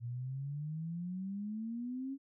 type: exponential sweep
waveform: sine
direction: up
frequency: 116.54 to 277.2 Hz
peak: -37 dBFS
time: 0-2.18 s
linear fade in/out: 50 ms
effects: none